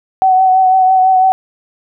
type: tone with vibrato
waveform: sine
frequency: 752 Hz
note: F#5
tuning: 28 cents sharp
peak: -6 dBFS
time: 0.22-1.32 s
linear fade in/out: 0 ms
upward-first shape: triangle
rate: 6 Hz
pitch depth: 28 cents each way
effects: none